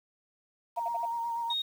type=tone with vibrato; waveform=sine; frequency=932.3 Hz; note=A#5; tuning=in tune; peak=-30 dBFS; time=0.76-1.54 s; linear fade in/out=20 ms; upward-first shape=sine; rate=8.3 Hz; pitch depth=21 cents each way
type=tone bursts; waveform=sine; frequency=698.5 Hz; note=F5; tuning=in tune; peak=-30 dBFS; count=4; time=0.77-1.055 s; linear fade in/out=5 ms; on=27 ms; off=59 ms
type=tone; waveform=sine; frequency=3729 Hz; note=A#7; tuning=in tune; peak=-28 dBFS; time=1.5-1.62 s; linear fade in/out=5 ms
effects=tanh soft clip ceiling -20 dBFS + 9-bit